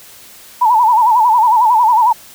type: tone with vibrato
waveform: sine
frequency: 924 Hz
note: A#5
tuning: 16 cents flat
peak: -7 dBFS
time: 0.61-2.13 s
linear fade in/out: 10 ms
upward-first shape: sine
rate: 11 Hz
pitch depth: 130 cents each way
effects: white hiss -39 dBFS RMS until 2.34 s